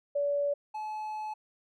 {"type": "tone pair in turn", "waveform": ["sine", "triangle"], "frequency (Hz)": [573, 858.5], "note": ["D5", "A5"], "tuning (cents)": [-43, -43], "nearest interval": "perfect fifth", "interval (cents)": 700, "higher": "second", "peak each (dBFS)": [-26, -32], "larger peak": "first", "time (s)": [[0.15, 0.54], [0.74, 1.34]], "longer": "second", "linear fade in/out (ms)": 10, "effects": []}